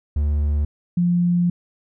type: tone pair in turn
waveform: triangle / sine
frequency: 73.6 / 175.05 Hz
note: D2 / F3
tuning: +4 / +4 cents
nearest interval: octave + minor third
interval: 1500 cents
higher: second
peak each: -15 dBFS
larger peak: neither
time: 0.16-0.65 / 0.97-1.5 s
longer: second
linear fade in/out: 5 ms
effects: none